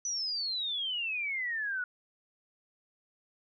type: exponential sweep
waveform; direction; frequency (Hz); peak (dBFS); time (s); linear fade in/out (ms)
sine; down; 6010 to 1445; -31; 0.05-1.84; 2
effects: none